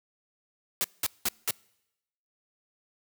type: noise bursts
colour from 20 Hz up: white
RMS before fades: -27 dBFS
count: 4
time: 0.81-1.508 s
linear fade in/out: 0 ms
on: 32 ms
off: 190 ms
effects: noise-tail reverb RT60 0.9 s tail -26 dB re dry + high-pass 60 Hz 12 dB/octave